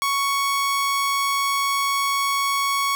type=tone; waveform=sawtooth; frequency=1112 Hz; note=C#6; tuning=5 cents sharp; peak=-16 dBFS; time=0.02-2.95 s; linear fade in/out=0 ms; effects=none